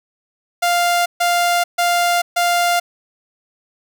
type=tone bursts; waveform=sawtooth; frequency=698.5 Hz; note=F5; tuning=in tune; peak=-10 dBFS; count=4; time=0.62-2.8 s; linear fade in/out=10 ms; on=440 ms; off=140 ms; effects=none